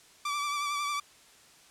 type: tone with vibrato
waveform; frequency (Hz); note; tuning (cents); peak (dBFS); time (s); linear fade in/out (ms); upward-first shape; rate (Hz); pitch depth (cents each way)
sawtooth; 1163; D6; -17; -26; 0.25-1; 5; triangle; 11; 41
effects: white hiss -57 dBFS RMS until 1.7 s + low-pass 9000 Hz 12 dB/octave